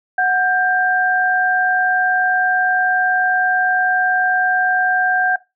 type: tone pair together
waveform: sine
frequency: 736 / 1585 Hz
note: F#5 / G6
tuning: -9 / +19 cents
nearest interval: octave + minor second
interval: 1328 cents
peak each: -16 dBFS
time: 0.18-5.36 s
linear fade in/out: 5 ms
effects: noise-tail reverb RT60 0.2 s tail -18 dB re dry